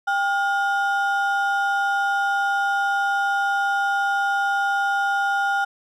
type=ring-modulated tone; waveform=triangle; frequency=1108.7 Hz; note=C#6; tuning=in tune; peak=-14 dBFS; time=0.07-5.65 s; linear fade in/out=10 ms; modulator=313 Hz; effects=none